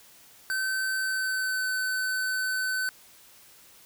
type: tone with pitch glide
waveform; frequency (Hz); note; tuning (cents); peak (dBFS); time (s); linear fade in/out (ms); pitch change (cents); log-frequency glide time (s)
square; 1538 to 1517.7; G6 to F#6; -33 to +44; -27; 0.5-2.89; 0; -23; 0.97-1.67
effects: white hiss -54 dBFS RMS until 3.85 s